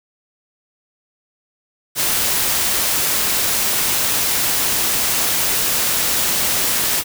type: noise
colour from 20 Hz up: white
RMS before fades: -18 dBFS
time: 1.95-7.04 s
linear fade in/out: 50 ms
effects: none